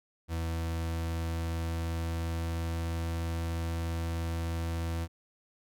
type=tone with pitch glide; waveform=40% pulse; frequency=82.41 to 83.13 Hz; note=E2 to E2; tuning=0 to +15 cents; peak=-30 dBFS; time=0.28-5.08 s; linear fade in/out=50 ms; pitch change=+15 cents; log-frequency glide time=0.49-3.06 s; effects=none